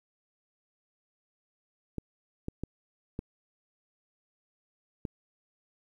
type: clicks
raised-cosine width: 3 ms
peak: -21 dBFS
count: 5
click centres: 1.983 / 2.484 / 2.636 / 3.191 / 5.052 s
effects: 10-bit